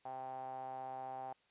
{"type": "tone with band-pass filter", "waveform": "sawtooth", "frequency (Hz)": 130.81, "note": "C3", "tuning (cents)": 0, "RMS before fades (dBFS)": -45, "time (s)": [0.05, 1.33], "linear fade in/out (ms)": 5, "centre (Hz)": 780, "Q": 8.8, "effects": ["white hiss -73 dBFS RMS until 1.5 s", "resampled to 8000 Hz"]}